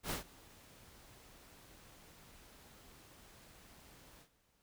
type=noise with ADSR envelope; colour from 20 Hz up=pink; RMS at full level=-37 dBFS; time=0.03-4.29 s; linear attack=83 ms; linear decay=120 ms; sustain=-23 dB; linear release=89 ms; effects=pink hiss -75 dBFS RMS until 4.62 s